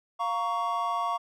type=chord; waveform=triangle; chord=Bb minor; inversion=second; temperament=just; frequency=699.2 / 932.3 / 1118.8 Hz; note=F5 / Bb5 / Db6; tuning=+2 / 0 / +16 cents; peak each=-30 / -31 / -27 dBFS; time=0.19-1.18 s; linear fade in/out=20 ms; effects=none